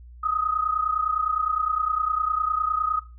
sine tone pair together, 1244.5 / 1274.3 Hz, D#6 / D#6, 0 / +41 cents, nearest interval unison, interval 41 cents, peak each -24 / -25 dBFS, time 0.23-3 s, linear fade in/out 10 ms, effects noise-tail reverb RT60 0.3 s tail -18 dB re dry + added 60 Hz sine -42 dBFS peak until 3.18 s

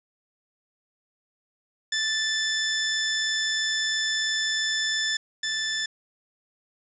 15% pulse tone pair in turn, 1757 / 1757 Hz, A6 / A6, -3 / -3 cents, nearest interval unison, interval 0 cents, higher neither, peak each -17 / -19 dBFS, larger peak first, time 1.92-5.17 / 5.43-5.86 s, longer first, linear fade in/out 5 ms, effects resampled to 16000 Hz + 8-bit

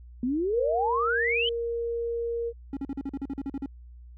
sine exponential sweep, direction up, 236.1 to 3136 Hz, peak -24 dBFS, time 0.23-1.49 s, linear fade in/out 2 ms
sine tone, 467.2 Hz, A#4, 4 cents sharp, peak -27 dBFS, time 0.52-2.53 s, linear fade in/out 50 ms
triangle tone bursts, 274.8 Hz, C#4, 15 cents flat, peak -27 dBFS, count 12, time 2.73-3.66 s, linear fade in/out 2 ms, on 39 ms, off 42 ms
effects added 60 Hz sine -44 dBFS peak until 4.17 s

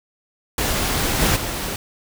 pink noise with level steps, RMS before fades -21 / -18 / -26 dBFS, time 0.58-1.76 s, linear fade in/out 2 ms, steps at 1.19 / 1.35 s, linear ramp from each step 20 ms, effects none

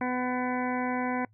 harmonic tone, 250.7 Hz, B3, 26 cents sharp, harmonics 1 / 2 / 3 / 4 / 6 / 7 / 8 / 9, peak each -30 / -36 / -34 / -36 / -39 / -43 / -40 / -43 dBFS, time 0.01-1.25 s, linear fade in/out 2 ms, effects noise-tail reverb RT60 0.1 s tail -24 dB re dry + added 107 Hz sine -58 dBFS peak until 1.33 s

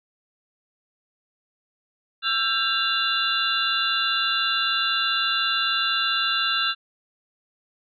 sine tone cluster, 1341 / 1587 / 2791 / 3535 / 3992 Hz, E6 / G6 / F7 / A7 / B7, +29 / +21 / -2 / +7 / +18 cents, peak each -27 dBFS, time 2.22-6.75 s, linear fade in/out 50 ms, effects none

